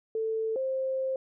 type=tone pair in turn; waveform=sine; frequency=443.5 / 527.4 Hz; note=A4 / C5; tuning=+14 / +14 cents; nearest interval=minor third; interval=300 cents; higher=second; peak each=-27 dBFS; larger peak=neither; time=0.15-0.56 / 0.56-1.16 s; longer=second; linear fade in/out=2 ms; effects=none